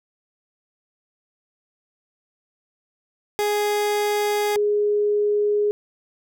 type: tone pair in turn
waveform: 30% pulse / sine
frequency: 415.3 / 415.3 Hz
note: G#4 / G#4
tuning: 0 / 0 cents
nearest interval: unison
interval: 0 cents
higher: neither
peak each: -17 / -17 dBFS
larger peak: neither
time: 3.39-4.56 / 4.56-5.71 s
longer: first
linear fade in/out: 0 ms
effects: none